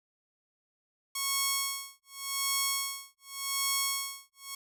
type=tone with tremolo; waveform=5% pulse; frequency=1100 Hz; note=C#6; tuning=14 cents flat; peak=-15 dBFS; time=1.15-4.55 s; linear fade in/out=5 ms; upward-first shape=sine; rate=0.87 Hz; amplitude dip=100%; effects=none